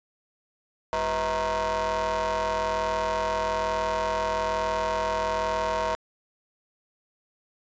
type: ring-modulated tone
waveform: 30% pulse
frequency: 146.83 Hz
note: D3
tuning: in tune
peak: -19 dBFS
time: 0.93-5.95 s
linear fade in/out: 0 ms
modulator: 787 Hz
effects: resampled to 16000 Hz